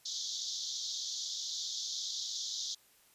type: band-pass noise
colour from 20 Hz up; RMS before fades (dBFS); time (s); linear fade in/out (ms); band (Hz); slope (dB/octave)
pink; -39; 0.05-2.75; 10; 3400 to 6800; 96
effects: white hiss -65 dBFS RMS until 3.14 s + resampled to 32000 Hz